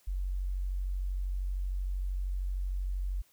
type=tone; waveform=sine; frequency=46.48 Hz; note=F#1; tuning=9 cents sharp; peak=-30 dBFS; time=0.07-3.22 s; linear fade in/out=10 ms; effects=white hiss -66 dBFS RMS until 3.32 s